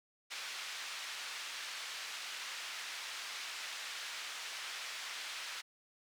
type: band-pass noise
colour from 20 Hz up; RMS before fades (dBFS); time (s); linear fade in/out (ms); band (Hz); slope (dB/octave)
pink; -44; 0.3-5.62; 20; 1700 to 5500; 12
effects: none